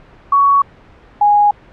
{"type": "tone pair in turn", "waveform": "sine", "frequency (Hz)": [1120, 826.1], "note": ["C#6", "G#5"], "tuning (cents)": [18, -9], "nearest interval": "perfect fourth", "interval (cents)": 527, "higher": "first", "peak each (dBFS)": -7, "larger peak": "neither", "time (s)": [[0.32, 0.62], [1.21, 1.51]], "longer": "neither", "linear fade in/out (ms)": 5, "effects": ["pink hiss -43 dBFS RMS until 1.72 s", "low-pass 2000 Hz 12 dB/octave"]}